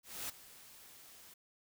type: noise with ADSR envelope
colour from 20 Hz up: white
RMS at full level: -40 dBFS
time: 0.03-1.34 s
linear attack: 260 ms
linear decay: 14 ms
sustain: -17 dB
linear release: 6 ms
effects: none